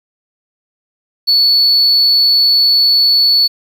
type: tone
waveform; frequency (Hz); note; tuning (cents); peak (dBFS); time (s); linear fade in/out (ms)
triangle; 4435; C#8; 0; -5; 1.27-3.48; 20
effects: tanh soft clip ceiling -3 dBFS + 7-bit